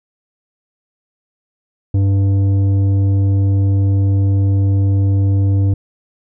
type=tone with tanh clipping; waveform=sine; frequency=98.2 Hz; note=G2; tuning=4 cents sharp; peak=-12 dBFS; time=1.94-5.74 s; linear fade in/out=5 ms; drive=9 dB; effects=none